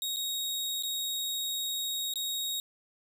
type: tone with dropouts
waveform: sawtooth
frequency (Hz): 3766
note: A#7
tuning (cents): +17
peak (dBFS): -28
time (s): 0.02-2.6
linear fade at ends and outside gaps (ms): 1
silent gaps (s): 0.162-0.168 / 0.825-0.834 / 2.138-2.157
effects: none